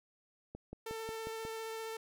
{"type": "click train", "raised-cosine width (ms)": 2, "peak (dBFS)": -31, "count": 6, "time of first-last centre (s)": [0.55, 1.451], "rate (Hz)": 5.55}
{"type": "tone with vibrato", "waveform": "sawtooth", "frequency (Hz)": 446.4, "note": "A4", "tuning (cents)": 25, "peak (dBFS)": -36, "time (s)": [0.86, 1.97], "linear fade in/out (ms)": 5, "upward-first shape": "square", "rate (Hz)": 15, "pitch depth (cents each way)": 8}
{"effects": []}